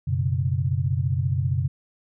sine chord, F# suspended fourth, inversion none, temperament equal, 92.5 / 123.47 / 138.59 Hz, F#2 / B2 / C#3, 0 / 0 / 0 cents, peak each -25 dBFS, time 0.07-1.68 s, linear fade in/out 10 ms, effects none

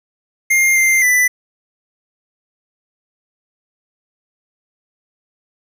square tone with pitch steps, 2116 / 2094 / 1989 Hz, C7 / C7 / B6, +19 / +1 / +12 cents, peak -11 dBFS, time 0.5-1.28 s, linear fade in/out 10 ms, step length 260 ms, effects 8-bit

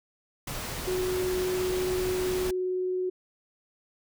pink noise, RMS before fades -35 dBFS, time 0.47-2.51 s, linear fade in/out 5 ms
sine tone with vibrato, 367.8 Hz, F#4, 10 cents flat, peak -26 dBFS, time 0.87-3.1 s, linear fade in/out 10 ms, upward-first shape sine, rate 19 Hz, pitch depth 8 cents each way
effects none

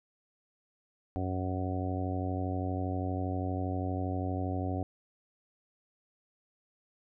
harmonic tone, 92.5 Hz, F#2, in tune, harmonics 1 / 2 / 3 / 4 / 5 / 6 / 7 / 8, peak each -33 / -42 / -36 / -43 / -45 / -44 / -44 / -40 dBFS, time 1.16-4.83 s, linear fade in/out 0 ms, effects none

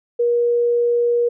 sine tone, 476.8 Hz, A#4, 39 cents sharp, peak -14 dBFS, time 0.19-1.29 s, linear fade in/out 10 ms, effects none

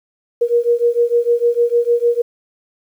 sine beating tone pair, 471.5 / 478.1 Hz, A#4 / A#4, +20 / +44 cents, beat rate 6.6 Hz, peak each -15 dBFS, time 0.41-2.22 s, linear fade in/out 10 ms, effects 8-bit

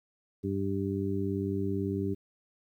harmonic tone, 98 Hz, G2, in tune, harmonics 1 / 2 / 3 / 4, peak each -34 / -34 / -34 / -34 dBFS, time 0.43-2.15 s, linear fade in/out 20 ms, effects 11-bit

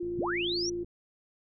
sine tone, 349.2 Hz, F4, in tune, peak -31 dBFS, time 0-0.84 s, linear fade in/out 10 ms
click train, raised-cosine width 3 ms, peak -35 dBFS, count 46, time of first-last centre 0.03-0.845 s, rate 55.2 Hz
sine linear sweep, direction up, 43.65 to 5920 Hz, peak -30 dBFS, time 0.18-0.7 s, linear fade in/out 10 ms
effects none

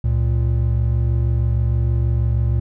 triangle tone pair together, 68.86 / 115.2 Hz, C#2 / A#2, -11 / -20 cents, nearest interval major sixth, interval 891 cents, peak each -16 dBFS, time 0.04-2.6 s, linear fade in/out 5 ms, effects none

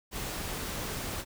pink noise, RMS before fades -36 dBFS, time 0.11-1.25 s, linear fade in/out 50 ms, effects none

